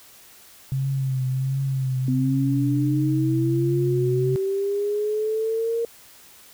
sine tone with vibrato, 132.7 Hz, C3, 25 cents sharp, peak -21 dBFS, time 0.72-4.36 s, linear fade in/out 0 ms, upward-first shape triangle, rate 1.4 Hz, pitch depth 52 cents each way
sine linear sweep, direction up, 253.8 to 466.2 Hz, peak -21 dBFS, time 2.08-5.85 s, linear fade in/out 2 ms
effects white hiss -49 dBFS RMS until 6.53 s

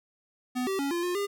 square tone with pitch steps, 250.7 / 386.6 / 279.2 / 345 / 355.8 / 403.2 Hz, B3 / G4 / C#4 / F4 / F4 / G4, +26 / -24 / +13 / -21 / +32 / +49 cents, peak -28 dBFS, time 0.55-1.27 s, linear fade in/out 20 ms, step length 120 ms, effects none

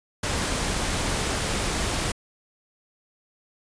pink noise, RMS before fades -26 dBFS, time 0.23-2.12 s, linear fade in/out 5 ms, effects resampled to 22050 Hz

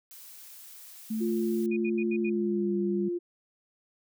blue noise, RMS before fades -48 dBFS, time 0.11-1.66 s, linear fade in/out 0 ms
sine tone with pitch glide, 220 to 198.28 Hz, A3 to G3, 0 to +20 cents, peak -28 dBFS, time 1.1-3.09 s, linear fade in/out 10 ms, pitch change -180 cents, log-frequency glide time 2.17-2.76 s
sine tone, 349.2 Hz, F4, in tune, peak -28 dBFS, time 1.2-3.19 s, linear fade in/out 20 ms
sine tone bursts, 2461 Hz, D#7, 20 cents flat, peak -36 dBFS, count 5, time 1.71-2.299 s, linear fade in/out 10 ms, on 57 ms, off 76 ms
effects none

